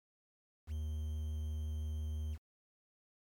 triangle tone with quantisation, 76.9 Hz, D#2, 20 cents flat, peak -34 dBFS, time 0.67-2.38 s, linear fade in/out 50 ms, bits 10, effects MP3 96 kbps

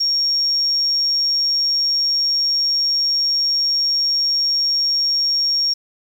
sine tone, 5550 Hz, F8, 12 cents flat, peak -15 dBFS, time 0-5.74 s, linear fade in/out 10 ms, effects 7-bit

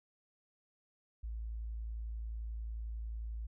sine tone, 55.6 Hz, A1, 19 cents sharp, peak -38 dBFS, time 1.23-3.47 s, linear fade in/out 10 ms, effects none

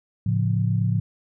sine chord, A augmented, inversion none, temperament equal, 110 / 138.59 / 174.61 Hz, A2 / C#3 / E#3, 0 / 0 / 0 cents, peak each -21 / -26 / -25 dBFS, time 0.26-1 s, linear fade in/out 5 ms, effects none

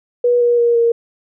sine tone with pitch steps, 485.3 / 478.9 / 472.6 / 466.3 Hz, B4 / A#4 / A#4 / A#4, -30 / +47 / +24 / +1 cents, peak -10 dBFS, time 0.24-0.92 s, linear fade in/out 5 ms, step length 170 ms, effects none

